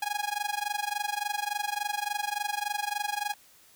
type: tone with amplitude modulation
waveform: sawtooth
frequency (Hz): 826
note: G#5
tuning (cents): -10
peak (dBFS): -22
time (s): 0.02-3.34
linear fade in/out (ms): 5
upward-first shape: sine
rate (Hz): 23.5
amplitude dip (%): 90
effects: white hiss -58 dBFS RMS until 3.75 s